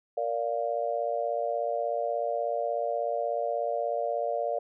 sine chord, Bb major, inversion none, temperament just, 466.2 / 582.7 / 699.2 Hz, Bb4 / D5 / F5, 0 / -14 / +2 cents, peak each -33 / -30 / -31 dBFS, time 0.17-4.59 s, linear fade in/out 5 ms, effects none

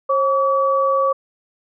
sine tone pair together, 539 / 1142 Hz, C#5 / D6, -49 / -49 cents, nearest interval octave + minor second, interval 1300 cents, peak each -17 dBFS, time 0.09-1.13 s, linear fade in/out 10 ms, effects none

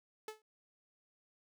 sawtooth tone with exponential decay, 432.8 Hz, A4, 29 cents flat, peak -35 dBFS, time 0.28-0.42 s, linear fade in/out 2 ms, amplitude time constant 30 ms, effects none

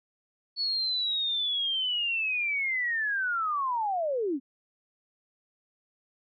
sine linear sweep, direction down, 4435 to 246.9 Hz, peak -26 dBFS, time 0.56-4.4 s, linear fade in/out 50 ms, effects none

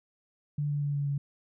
sine tone with pitch steps, 146.5 / 145.24 / 143.98 / 142.74 / 141.51 Hz, D3 / D3 / D3 / D3 / C#3, -4 / -19 / -34 / -49 / +36 cents, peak -27 dBFS, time 0.58-1.18 s, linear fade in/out 5 ms, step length 120 ms, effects none

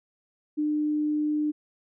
sine tone, 300.8 Hz, D4, 42 cents sharp, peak -23 dBFS, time 0.57-1.52 s, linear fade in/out 20 ms, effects none

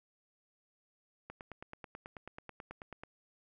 click train, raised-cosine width 0.5 ms, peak -30 dBFS, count 17, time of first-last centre 1.3-3.035 s, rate 9.22 Hz, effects none

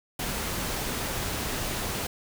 pink noise, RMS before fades -31 dBFS, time 0.19-2.07 s, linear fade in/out 5 ms, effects none

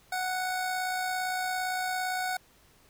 25% pulse tone with amplitude modulation, 740 Hz, F#5, in tune, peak -24 dBFS, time 0.12-2.37 s, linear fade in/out 5 ms, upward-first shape sine, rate 57.6 Hz, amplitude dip 30%, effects pink hiss -61 dBFS RMS until 2.89 s

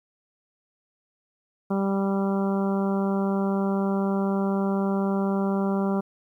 harmonic tone, 196 Hz, G3, in tune, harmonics 1 / 2 / 3 / 4 / 5 / 6 / 7, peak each -23 / -29 / -33 / -35 / -37 / -39 / -40 dBFS, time 1.7-6.01 s, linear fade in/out 10 ms, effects 10-bit

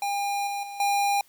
square tone with level steps, 806 Hz, G5, 48 cents sharp, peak -26 / -29 / -36 / -22 dBFS, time 0.02-1.21 s, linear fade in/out 2 ms, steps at 0.47 / 0.63 / 0.8 s, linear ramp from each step 2 ms, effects white hiss -59 dBFS RMS until 1.28 s

